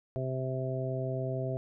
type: harmonic tone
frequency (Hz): 130.5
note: C3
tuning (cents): -4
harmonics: 1 / 2 / 3 / 4 / 5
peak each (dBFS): -33 / -42 / -38 / -41 / -37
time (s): 0.16-1.57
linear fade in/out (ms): 0
effects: none